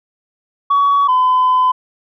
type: tone pair in turn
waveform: sine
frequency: 1128 / 1014.4 Hz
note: C#6 / B5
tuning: +30 / +46 cents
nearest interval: major second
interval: 184 cents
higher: first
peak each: -8 dBFS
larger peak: neither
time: 0.7-1.08 / 1.08-1.72 s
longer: second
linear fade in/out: 10 ms
effects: tanh soft clip ceiling -7 dBFS